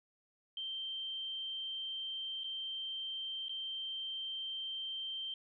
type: tone with dropouts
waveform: sine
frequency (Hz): 3136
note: G7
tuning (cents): 0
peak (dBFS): -38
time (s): 0.57-5.34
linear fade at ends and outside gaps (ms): 2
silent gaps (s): 2.436-2.442 / 3.484-3.493
effects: none